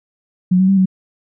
sine tone with pitch steps, 182.4 / 188.4 / 194.8 / 187.7 Hz, F#3 / F#3 / G3 / F#3, -24 / +32 / -11 / +25 cents, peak -9 dBFS, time 0.51-0.858 s, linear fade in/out 10 ms, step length 87 ms, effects none

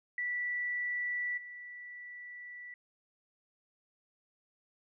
sine tone with level steps, 1961 Hz, B6, 13 cents flat, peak -32 / -44 dBFS, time 0.18-2.74 s, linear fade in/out 2 ms, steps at 1.37 s, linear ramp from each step 10 ms, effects none

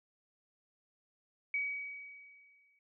sine tone with exponential decay, 2267 Hz, C#7, 38 cents sharp, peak -30 dBFS, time 1.54-2.79 s, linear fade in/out 2 ms, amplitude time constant 270 ms, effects none

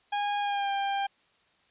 40% pulse tone with pitch glide, 819 to 794.3 Hz, G#5 to G5, -24 to +23 cents, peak -26 dBFS, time 0.12-1.07 s, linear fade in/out 10 ms, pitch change -53 cents, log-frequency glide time 0.4-0.71 s, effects white hiss -66 dBFS RMS until 1.7 s + resampled to 8000 Hz

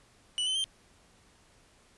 45% pulse tone with pitch steps, 2960 / 3056 / 3154 Hz, F#7 / G7 / G7, 0 / -45 / +10 cents, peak -28 dBFS, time 0.38-0.641 s, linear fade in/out 0 ms, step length 87 ms, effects pink hiss -62 dBFS RMS until 1.97 s + resampled to 24000 Hz

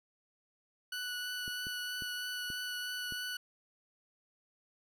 20% pulse tone with vibrato, 1480 Hz, F#6, in tune, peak -32 dBFS, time 0.92-3.37 s, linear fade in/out 5 ms, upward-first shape triangle, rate 3.1 Hz, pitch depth 11 cents each way
clicks, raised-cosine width 3 ms, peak -34 dBFS, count 5, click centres 1.479 / 1.669 / 2.022 / 2.502 / 3.123 s
effects none

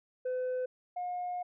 sine tone pair in turn, 507 / 717 Hz, B4 / F5, +45 / +45 cents, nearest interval tritone, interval 600 cents, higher second, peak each -28 / -32 dBFS, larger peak first, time 0.25-0.66 / 0.96-1.43 s, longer second, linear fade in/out 10 ms, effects tanh soft clip ceiling -30 dBFS

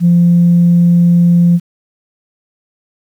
sine tone, 172.9 Hz, F3, 17 cents flat, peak -4 dBFS, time 0-1.6 s, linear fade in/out 50 ms, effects tanh soft clip ceiling -1 dBFS + 7-bit

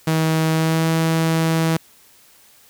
sawtooth tone with pitch glide, 159.7 to 162.49 Hz, D#3 to E3, +45 to -25 cents, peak -12 dBFS, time 0.07-1.77 s, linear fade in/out 5 ms, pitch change +30 cents, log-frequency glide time 0.52-0.88 s, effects white hiss -51 dBFS RMS until 2.69 s

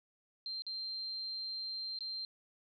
sine tone with dropouts, 4156 Hz, C8, 12 cents flat, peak -38 dBFS, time 0.46-2.25 s, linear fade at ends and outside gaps 1 ms, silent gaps 0.621-0.666 / 1.988-2.007 s, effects none

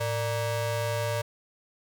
35% pulse ring-modulated tone, 349.2 Hz, F4, in tune, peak -22 dBFS, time 0-1.22 s, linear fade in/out 10 ms, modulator 240 Hz, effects none

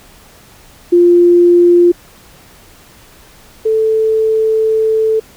sine tone pair in turn, 349.2 / 440 Hz, F4 / A4, 0 / 0 cents, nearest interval major third, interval 400 cents, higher second, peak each -4 / -9 dBFS, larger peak first, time 0.92-1.92 / 3.65-5.2 s, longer second, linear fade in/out 10 ms, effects pink hiss -42 dBFS RMS until 5.36 s

